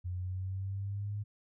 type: linear sweep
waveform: sine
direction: up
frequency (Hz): 88.9 to 104.3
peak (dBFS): -34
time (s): 0.04-1.24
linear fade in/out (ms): 20
effects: none